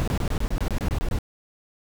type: noise bursts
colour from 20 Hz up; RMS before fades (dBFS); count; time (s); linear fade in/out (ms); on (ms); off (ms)
brown; -24; 12; 0-1.187; 0; 76; 25
effects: none